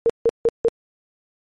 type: tone bursts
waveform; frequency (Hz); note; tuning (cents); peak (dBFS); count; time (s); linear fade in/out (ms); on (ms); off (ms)
sine; 461.7; A#4; -17; -12; 4; 0.06-0.684; 0; 36; 160
effects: MP3 48 kbps